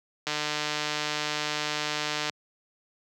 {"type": "click train", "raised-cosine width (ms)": 0.2, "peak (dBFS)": -11, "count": 305, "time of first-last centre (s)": [0.27, 2.297], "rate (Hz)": 150, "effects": ["high-pass 150 Hz 12 dB/octave"]}